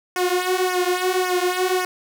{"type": "tone with flanger", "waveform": "sawtooth", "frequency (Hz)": 364.8, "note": "F#4", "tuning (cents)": -24, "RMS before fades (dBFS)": -21, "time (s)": [0.16, 1.85], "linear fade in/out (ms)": 2, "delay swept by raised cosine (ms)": [0.24, 5.34], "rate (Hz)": 1.8, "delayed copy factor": -0.9, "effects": []}